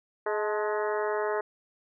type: harmonic tone with a mistuned harmonic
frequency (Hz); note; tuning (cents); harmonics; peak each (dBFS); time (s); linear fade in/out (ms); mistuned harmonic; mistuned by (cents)
210.7; G#3; +25; 2 / 3 / 4 / 5 / 6 / 7 / 8 / 9; -29 / -33 / -35 / -37 / -39 / -40 / -41 / -42; 0.26-1.41; 5; 4; +53
effects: none